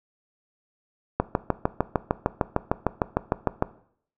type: click train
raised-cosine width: 1 ms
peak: -6 dBFS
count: 17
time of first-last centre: 1.2-3.624 s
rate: 6.6 Hz
effects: noise-tail reverb RT60 0.6 s tail -17 dB re dry